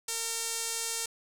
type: tone with band-pass filter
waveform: sawtooth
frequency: 456.6 Hz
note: A#4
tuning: 36 cents flat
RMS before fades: -34 dBFS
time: 0.08-1.06 s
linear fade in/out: 5 ms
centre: 7900 Hz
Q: 1.6
effects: 9-bit